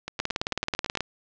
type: two click trains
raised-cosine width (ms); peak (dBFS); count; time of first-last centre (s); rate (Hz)
0.2; -15 / -9; 9 / 16; 0.08-0.973 / 0.2-1.006; 8.96 / 18.6
effects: low-pass 6000 Hz 12 dB/octave